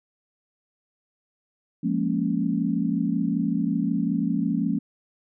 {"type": "chord", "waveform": "sine", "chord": "Bb minor seventh", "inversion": "second", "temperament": "equal", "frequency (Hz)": [174.61, 207.7, 233.1, 277.2], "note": ["F3", "Ab3", "Bb3", "Db4"], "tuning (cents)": [0, 0, 0, 0], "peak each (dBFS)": -27, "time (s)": [1.83, 4.79], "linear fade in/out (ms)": 10, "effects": []}